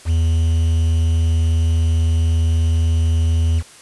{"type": "tone with quantisation", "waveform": "triangle", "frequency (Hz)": 81.9, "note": "E2", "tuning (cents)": -11, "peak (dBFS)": -11, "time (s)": [0.05, 3.63], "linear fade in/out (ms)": 50, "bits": 6, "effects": ["white hiss -43 dBFS RMS until 3.81 s", "resampled to 24000 Hz"]}